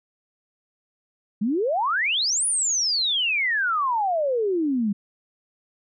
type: exponential two-way sweep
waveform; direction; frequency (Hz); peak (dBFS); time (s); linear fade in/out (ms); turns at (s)
sine; up then down; 194.6 to 9956 to 194.6; -20; 1.41-4.93; 10; 2.46
effects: none